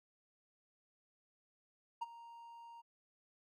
triangle tone with ADSR envelope, 932.3 Hz, A#5, in tune, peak -33 dBFS, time 2.01-2.82 s, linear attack 13 ms, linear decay 26 ms, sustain -17 dB, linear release 20 ms, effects none

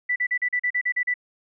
sine tone bursts, 1975.5 Hz, B6, in tune, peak -20 dBFS, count 10, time 0.09-1.141 s, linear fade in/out 10 ms, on 70 ms, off 39 ms, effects none

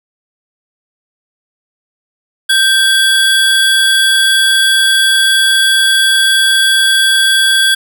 square tone pair together, 1568 / 3365 Hz, G6 / G#7, 0 / +22 cents, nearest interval octave + minor second, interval 1322 cents, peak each -11 dBFS, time 2.49-7.75 s, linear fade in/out 10 ms, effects none

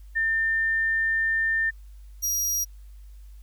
sine / sawtooth tone pair in turn, 1800 / 5731 Hz, A6 / F8, +39 / +44 cents, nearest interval octave + minor sixth, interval 2005 cents, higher second, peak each -21 dBFS, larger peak neither, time 0.15-1.71 / 2.22-2.65 s, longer first, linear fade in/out 20 ms, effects added 50 Hz sine -42 dBFS peak until 3.42 s + white hiss -65 dBFS RMS until 3.42 s

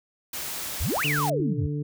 white noise, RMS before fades -33 dBFS, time 0.33-1.3 s, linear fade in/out 5 ms
sine exponential two-way sweep, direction up then down, 51.3 to 3015 to 74.5 Hz, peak -24 dBFS, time 0.8-1.67 s, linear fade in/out 10 ms, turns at 1.05 s
click train, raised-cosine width 3 ms, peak -31 dBFS, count 4, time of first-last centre 0.97-1.617 s, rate 4.64 Hz
harmonic tone, 146.83 Hz, D3, in tune, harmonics 1 / 2 / 3, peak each -27 / -33 / -37 dBFS, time 1.04-1.83 s, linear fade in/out 10 ms
effects none

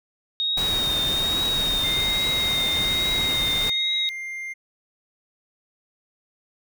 sine tone with vibrato, 3723 Hz, A#7, 3 cents flat, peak -21 dBFS, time 0.4-4.09 s, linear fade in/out 0 ms, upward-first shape triangle, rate 1.2 Hz, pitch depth 43 cents each way
pink noise, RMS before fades -30 dBFS, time 0.57-3.7 s, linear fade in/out 5 ms
triangle tone, 2100 Hz, C7, 6 cents sharp, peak -28 dBFS, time 1.83-4.54 s, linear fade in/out 20 ms
effects none

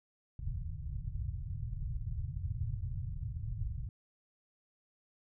white low-pass noise, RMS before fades -38 dBFS, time 0.39-3.89 s, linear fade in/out 2 ms, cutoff 130 Hz, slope 48 dB/octave, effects none

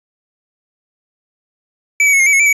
square tone with pitch steps, 2304 / 2269 / 2195 / 2130 / 2290 / 2184 / 2326 / 2269 Hz, D7 / C#7 / C#7 / C7 / D7 / C#7 / D7 / C#7, -34 / +40 / -18 / +30 / -44 / -26 / -17 / +40 cents, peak -9 dBFS, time 2-2.528 s, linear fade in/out 2 ms, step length 66 ms, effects resampled to 24000 Hz + 8-bit

